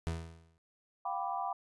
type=tone with exponential decay; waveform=30% pulse; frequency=82.41 Hz; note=E2; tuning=in tune; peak=-28 dBFS; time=0.07-0.58 s; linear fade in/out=0 ms; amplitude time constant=110 ms
type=chord; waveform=sine; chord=G dominant seventh; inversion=third; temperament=equal with one note detuned; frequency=706.6 / 784 / 987.8 / 1174.7 Hz; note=F5 / G5 / B5 / D6; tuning=+20 / 0 / 0 / 0 cents; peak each=-39 / -37 / -39 / -41 dBFS; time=1.05-1.53 s; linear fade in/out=5 ms
effects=resampled to 24000 Hz